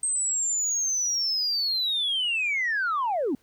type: linear sweep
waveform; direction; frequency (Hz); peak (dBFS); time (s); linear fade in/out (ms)
sine; down; 8372 to 233.1; -22; 0.03-3.35; 2
effects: tanh soft clip ceiling -20 dBFS + pink hiss -65 dBFS RMS until 3.42 s